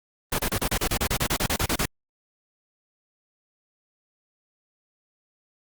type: noise bursts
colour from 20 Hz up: pink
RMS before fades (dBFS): -24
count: 16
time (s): 0.32-1.856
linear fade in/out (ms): 5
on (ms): 66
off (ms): 32
effects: Opus 32 kbps